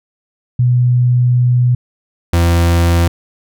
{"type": "tone pair in turn", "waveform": ["sine", "40% pulse"], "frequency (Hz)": [123.47, 85.22], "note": ["B2", "F2"], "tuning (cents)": [0, -42], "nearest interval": "tritone", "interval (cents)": 642, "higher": "first", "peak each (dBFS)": -8, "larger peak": "neither", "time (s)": [[0.59, 1.75], [2.33, 3.08]], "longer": "first", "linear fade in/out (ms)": 5, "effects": []}